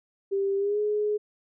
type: tone with pitch glide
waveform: sine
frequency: 393.8 to 419.6 Hz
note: G4 to G#4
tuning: +8 to +18 cents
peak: -23 dBFS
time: 0.31-1.18 s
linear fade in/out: 20 ms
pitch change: +110 cents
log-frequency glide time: 0.57-0.79 s
effects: none